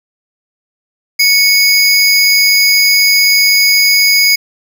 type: tone pair together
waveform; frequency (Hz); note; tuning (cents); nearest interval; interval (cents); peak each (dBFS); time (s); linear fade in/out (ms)
square; 2209 / 4932; C#7 / D#8; -7 / -16; octave + major second; 1391; -10; 1.19-4.36; 10
effects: none

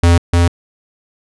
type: tone pair in turn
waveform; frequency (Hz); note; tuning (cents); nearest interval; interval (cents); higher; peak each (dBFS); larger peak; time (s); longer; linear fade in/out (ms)
square; 85.7 / 86.16; F2 / F2; -32 / -23; unison; 9; second; -7 / -9; first; 0.03-0.18 / 0.33-0.48; neither; 5
effects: resampled to 24000 Hz

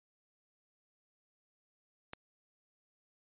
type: click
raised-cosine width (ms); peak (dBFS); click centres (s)
0.3; -26; 2.134
effects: resampled to 8000 Hz

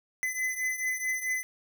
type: beating tone pair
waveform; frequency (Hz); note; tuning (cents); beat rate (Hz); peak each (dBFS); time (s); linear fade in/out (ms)
square; 2022 / 2026.6; B6 / B6; +40 / +44; 4.6; -31 / -35; 0.23-1.43; 0
effects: none

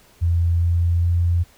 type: tone with pitch steps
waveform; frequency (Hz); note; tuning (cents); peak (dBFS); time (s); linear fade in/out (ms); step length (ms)
sine; 85.1 / 85.69 / 86.29; F2 / F2 / F2; -44 / -32 / -20; -15; 0.21-1.44; 20; 410
effects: pink hiss -53 dBFS RMS until 1.57 s

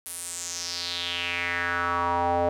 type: tone with band-pass filter sweep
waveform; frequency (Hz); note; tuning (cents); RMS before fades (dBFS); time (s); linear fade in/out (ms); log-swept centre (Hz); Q
square; 87; F2; -6; -28; 0.06-2.49; 0; 11000 to 630; 4
effects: none

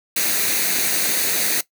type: noise with comb filter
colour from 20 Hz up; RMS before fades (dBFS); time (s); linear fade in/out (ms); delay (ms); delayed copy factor
white; -20; 0.16-1.61; 5; 0.47; +0.55
effects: noise-tail reverb RT60 0.1 s tail -18 dB re dry + high-pass 200 Hz 12 dB/octave

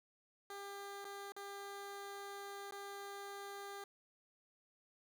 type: tone with dropouts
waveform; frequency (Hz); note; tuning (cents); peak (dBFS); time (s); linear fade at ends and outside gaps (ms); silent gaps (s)
15% pulse; 399.8; G4; +34; -40; 0.5-3.84; 2; 1.045-1.05 / 1.321-1.364 / 2.71-2.722
effects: none

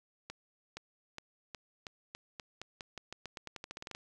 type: accelerating click train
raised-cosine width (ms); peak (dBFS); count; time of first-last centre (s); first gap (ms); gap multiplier
0.2; -25; 22; 0.3-3.949; 470; 0.88
effects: none

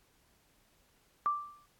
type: tone with exponential decay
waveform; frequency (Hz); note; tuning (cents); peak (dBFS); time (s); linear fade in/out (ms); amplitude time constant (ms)
sine; 1174.7; D6; 0; -24; 1.26-1.66; 0; 85
effects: pink hiss -69 dBFS RMS until 1.79 s + AAC 64 kbps

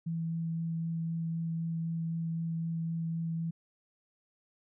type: tone with vibrato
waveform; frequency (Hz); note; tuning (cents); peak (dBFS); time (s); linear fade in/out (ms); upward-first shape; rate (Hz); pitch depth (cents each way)
sine; 164.81; E3; 0; -31; 0.06-3.51; 10; sine; 3.9; 8
effects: none

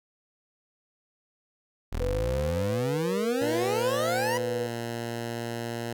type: exponential sweep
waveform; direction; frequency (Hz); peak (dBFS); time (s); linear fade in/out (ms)
25% pulse; up; 37.71 to 1000; -24; 1.92-4.38; 10
type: tone with vibrato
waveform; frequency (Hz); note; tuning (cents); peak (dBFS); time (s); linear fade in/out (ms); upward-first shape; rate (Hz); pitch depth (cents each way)
sine; 493.9; B4; 0; -28; 2-4.67; 10; triangle; 0.6; 88
type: tone with pitch glide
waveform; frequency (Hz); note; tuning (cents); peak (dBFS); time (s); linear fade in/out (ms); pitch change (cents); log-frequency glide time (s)
10% pulse; 116.4 to 117.21; A#2 to A#2; -2 to +10; -23; 3.41-5.93; 5; +12; 4.18-4.38
effects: none

